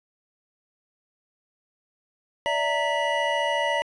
triangle tone cluster, 581 / 655 / 925 / 1967 / 2904 Hz, D5 / E5 / A#5 / B6 / F#7, -19 / -11 / -14 / -7 / -33 cents, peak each -25 / -29 / -25 / -27 / -31 dBFS, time 2.46-3.82 s, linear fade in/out 0 ms, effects resampled to 22050 Hz

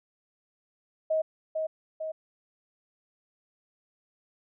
sine tone with echo, 632 Hz, D#5, 27 cents sharp, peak -23 dBFS, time 1.1-1.22 s, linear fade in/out 10 ms, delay 450 ms, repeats 2, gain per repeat -4 dB, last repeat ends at 2.12 s, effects none

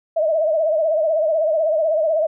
sine tone with vibrato, 631 Hz, D#5, 24 cents sharp, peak -15 dBFS, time 0.16-2.27 s, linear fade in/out 10 ms, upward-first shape triangle, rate 16 Hz, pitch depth 110 cents each way, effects none

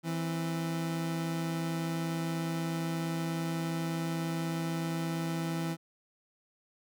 30% pulse tone pair together, 164.81 / 261.5 Hz, E3 / C4, 0 / -1 cents, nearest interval minor sixth, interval 799 cents, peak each -29 / -39 dBFS, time 0.03-5.77 s, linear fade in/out 50 ms, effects none

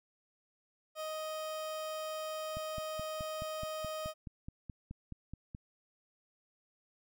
30% pulse tone, 625 Hz, D#5, 8 cents sharp, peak -35 dBFS, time 0.95-4.14 s, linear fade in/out 50 ms
click train, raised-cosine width 5 ms, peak -31 dBFS, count 15, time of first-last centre 2.57-5.549 s, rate 4.7 Hz
effects none

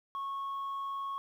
sine tone with amplitude modulation, 1100 Hz, C#6, 14 cents flat, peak -31 dBFS, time 0.15-1.18 s, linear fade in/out 0 ms, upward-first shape sine, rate 99.6 Hz, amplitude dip 25%, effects tanh soft clip ceiling -33 dBFS + 11-bit

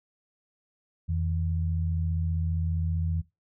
sine tone pair together, 84.65 / 159.8 Hz, E2 / D#3, +46 / +47 cents, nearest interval major seventh, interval 1101 cents, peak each -26 / -32 dBFS, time 1.08-3.22 s, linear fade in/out 20 ms, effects noise-tail reverb RT60 0.2 s tail -17 dB re dry

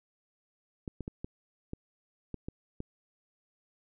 clicks, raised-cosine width 3 ms, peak -24 dBFS, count 8, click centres 0.878 / 1.007 / 1.079 / 1.245 / 1.734 / 2.343 / 2.485 / 2.804 s, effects none

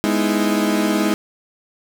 35% pulse chord, E major seventh, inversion first, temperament equal, 207.7 / 246.9 / 311.1 / 329.6 Hz, G#3 / B3 / D#4 / E4, 0 / 0 / 0 / 0 cents, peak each -18 / -24 / -19 / -22 dBFS, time 0.04-1.14 s, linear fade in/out 0 ms, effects none

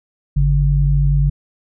sine tone pair together, 50.73 / 143 Hz, G#1 / D3, -40 / -46 cents, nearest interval octave + tritone, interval 1794 cents, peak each -14 dBFS, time 0.36-1.3 s, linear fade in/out 10 ms, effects none

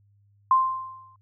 sine tone with exponential decay, 1046.5 Hz, C6, in tune, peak -13 dBFS, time 0.51-1.16 s, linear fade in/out 2 ms, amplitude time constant 140 ms, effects added 101 Hz sine -58 dBFS peak until 1.21 s

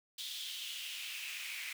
pink noise with high-pass filter sweep, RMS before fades -43 dBFS, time 0.18-1.73 s, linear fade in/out 5 ms, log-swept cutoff 3600 to 2200 Hz, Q 4.5, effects none

